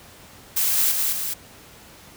blue noise with echo, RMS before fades -21 dBFS, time 0.56-0.92 s, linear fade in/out 10 ms, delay 210 ms, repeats 2, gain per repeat -3 dB, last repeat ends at 1.34 s, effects pink hiss -46 dBFS RMS until 2.16 s + high-pass 60 Hz 12 dB/octave

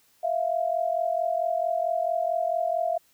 sine tone pair together, 654 / 698.5 Hz, E5 / F5, -14 / 0 cents, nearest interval minor second, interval 114 cents, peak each -26 dBFS, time 0.23-2.98 s, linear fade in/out 10 ms, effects white hiss -63 dBFS RMS until 3.13 s

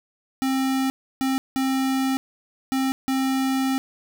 square tone bursts at uneven times, 265.3 Hz, C4, 24 cents sharp, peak -21 dBFS, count 5, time 0.42-0.9 / 1.21-1.38 / 1.56-2.17 / 2.72-2.92 / 3.08-3.78 s, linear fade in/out 0 ms, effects none

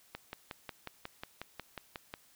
click train, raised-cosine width 0.3 ms, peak -24 dBFS, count 12, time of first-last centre 0.15-2.139 s, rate 5.53 Hz, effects white hiss -64 dBFS RMS until 2.35 s

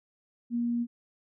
sine tone, 237.4 Hz, A#3, 32 cents sharp, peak -26 dBFS, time 0.5-0.87 s, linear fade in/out 50 ms, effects none

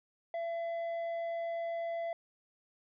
triangle tone with tanh clipping, 673 Hz, E5, 36 cents sharp, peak -35 dBFS, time 0.34-2.13 s, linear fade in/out 2 ms, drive 10 dB, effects none

